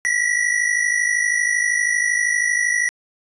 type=tone pair together; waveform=square; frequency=1916.3 / 1969 Hz; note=A#6 / B6; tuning=+47 / -6 cents; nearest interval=unison; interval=47 cents; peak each=-20 / -21 dBFS; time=0.05-2.89 s; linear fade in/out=0 ms; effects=resampled to 24000 Hz